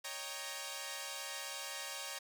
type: chord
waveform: 5% pulse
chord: Eb dominant seventh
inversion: third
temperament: equal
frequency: 554.4 / 622.3 / 784 / 932.3 Hz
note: Db5 / Eb5 / G5 / Bb5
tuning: 0 / 0 / 0 / 0 cents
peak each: -34 / -38 / -36 / -35 dBFS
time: 0.04-2.19 s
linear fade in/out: 10 ms
effects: none